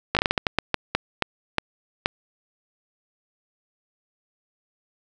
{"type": "slowing click train", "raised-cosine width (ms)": 0.3, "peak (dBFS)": -3, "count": 14, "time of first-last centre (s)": [0.15, 2.059], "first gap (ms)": 17, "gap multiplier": 1.32, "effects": []}